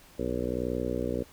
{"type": "harmonic tone", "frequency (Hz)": 61.4, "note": "B1", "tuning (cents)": -9, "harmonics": [1, 2, 3, 4, 5, 6, 7, 8, 9], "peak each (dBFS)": [-38, -39, -40, -35, -36, -38, -36, -35, -38], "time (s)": [0.18, 1.24], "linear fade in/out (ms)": 20, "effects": ["pink hiss -55 dBFS RMS until 1.32 s"]}